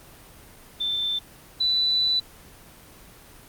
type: tone pair in turn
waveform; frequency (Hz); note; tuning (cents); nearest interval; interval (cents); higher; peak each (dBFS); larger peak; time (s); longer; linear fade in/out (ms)
sine; 3550 / 3979; A7 / B7; +15 / +12; major second; 197; second; -23 / -19; second; 0.8-1.19 / 1.6-2.2; second; 10
effects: pink hiss -48 dBFS RMS until 3.48 s + Opus 24 kbps